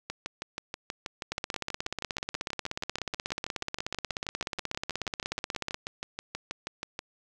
two click trains, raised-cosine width 0.2 ms, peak -14 / -17 dBFS, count 74 / 44, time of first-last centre 1.32-5.744 / 0.1-6.991 s, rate 16.5 / 6.24 Hz, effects none

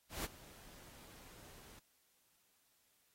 pink noise with ADSR envelope, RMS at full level -40 dBFS, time 0.09-1.79 s, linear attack 150 ms, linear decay 33 ms, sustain -19 dB, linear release 3 ms, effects white hiss -75 dBFS RMS until 3.14 s + AAC 48 kbps

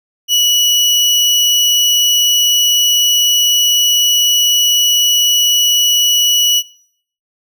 30% pulse tone, 2936 Hz, F#7, 14 cents flat, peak -6 dBFS, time 0.28-6.63 s, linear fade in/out 50 ms, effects noise-tail reverb RT60 0.6 s tail -20 dB re dry

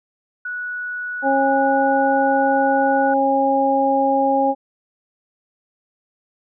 sine tone, 1470 Hz, F#6, 12 cents flat, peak -24 dBFS, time 0.45-3.14 s, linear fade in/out 5 ms
harmonic tone, 272.3 Hz, C#4, 31 cents flat, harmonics 1 / 2 / 3, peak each -21 / -19 / -17 dBFS, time 1.22-4.55 s, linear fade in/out 50 ms
effects none

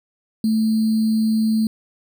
sine tone with sample-and-hold, 220 Hz, A3, in tune, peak -15 dBFS, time 0.44-1.67 s, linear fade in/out 2 ms, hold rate 4410 Hz, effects none

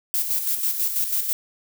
violet noise with tremolo, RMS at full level -22 dBFS, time 0.14-1.33 s, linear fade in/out 0 ms, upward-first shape square, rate 6.1 Hz, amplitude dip 50%, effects none

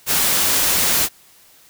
white noise, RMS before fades -17 dBFS, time 0.06-1.09 s, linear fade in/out 50 ms, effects white hiss -50 dBFS RMS until 1.69 s

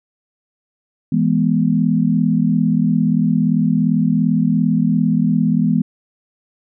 sine chord, E major, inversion none, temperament equal with one note detuned, 164.81 / 207.7 / 245.2 Hz, E3 / G#3 / B3, 0 / 0 / -12 cents, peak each -17 dBFS, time 1.12-5.82 s, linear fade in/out 5 ms, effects none

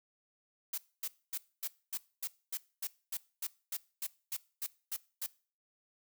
blue noise bursts, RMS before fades -37 dBFS, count 16, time 0.73-5.264 s, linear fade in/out 5 ms, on 49 ms, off 250 ms, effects noise-tail reverb RT60 0.4 s tail -21 dB re dry

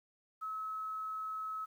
sine tone with quantisation, 1290 Hz, E6, 38 cents flat, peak -37 dBFS, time 0.41-1.66 s, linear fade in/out 20 ms, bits 11, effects none

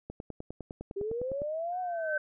click train, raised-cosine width 2 ms, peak -26 dBFS, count 14, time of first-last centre 0.1-1.418 s, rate 9.86 Hz
sine linear two-way sweep, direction up then down, 386.5 to 740 to 587 Hz, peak -31 dBFS, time 0.96-2.18 s, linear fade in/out 10 ms, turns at 1.8 s
sine tone with exponential growth, 1539 Hz, G6, 32 cents flat, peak -27 dBFS, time 1.72-2.18 s, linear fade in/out 5 ms, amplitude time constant 100 ms
effects none

